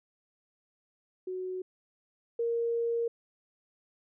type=tone pair in turn; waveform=sine; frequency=370 / 466.2 Hz; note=F#4 / A#4; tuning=0 / 0 cents; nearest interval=major third; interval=400 cents; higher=second; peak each=-33 / -27 dBFS; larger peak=second; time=1.27-1.62 / 2.39-3.08 s; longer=second; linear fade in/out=5 ms; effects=none